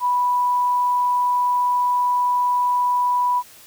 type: tone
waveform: sine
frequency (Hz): 985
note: B5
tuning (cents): -5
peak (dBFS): -16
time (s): 0-3.43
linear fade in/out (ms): 50
effects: white hiss -46 dBFS RMS until 3.66 s